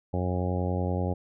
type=harmonic tone; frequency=90.4 Hz; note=F#2; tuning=40 cents flat; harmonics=1 / 2 / 3 / 4 / 5 / 6 / 7 / 8 / 9; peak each=-28 / -32 / -36 / -37 / -37 / -36 / -41 / -41 / -39 dBFS; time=0.13-1.14 s; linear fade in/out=10 ms; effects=none